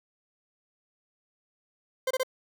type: tone bursts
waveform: 40% pulse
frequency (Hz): 519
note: C5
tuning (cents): -14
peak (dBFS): -24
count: 3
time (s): 2.07-2.233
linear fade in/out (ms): 5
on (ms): 37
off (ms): 26
effects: none